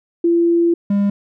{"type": "tone pair in turn", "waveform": ["sine", "triangle"], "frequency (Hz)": [340, 201.3], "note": ["F4", "G3"], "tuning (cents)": [-46, 46], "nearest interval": "major sixth", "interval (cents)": 908, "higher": "first", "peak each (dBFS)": -11, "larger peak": "neither", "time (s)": [[0.24, 0.74], [0.9, 1.1]], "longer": "first", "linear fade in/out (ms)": 5, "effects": []}